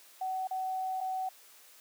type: tone with dropouts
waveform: sine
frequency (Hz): 753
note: F#5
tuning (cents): +30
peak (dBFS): -31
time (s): 0.21-1.29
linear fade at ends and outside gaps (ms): 5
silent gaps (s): 0.473-0.509 / 1.005-1.01
effects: white hiss -57 dBFS RMS until 1.8 s + high-pass 400 Hz 12 dB/octave